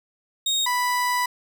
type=tone pair in turn; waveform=30% pulse; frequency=3729 / 987.7 Hz; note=A#7 / B5; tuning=0 / 0 cents; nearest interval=octave + major seventh; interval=2300 cents; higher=first; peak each=-18 dBFS; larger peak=neither; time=0.46-0.66 / 0.66-1.26 s; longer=second; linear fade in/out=5 ms; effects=none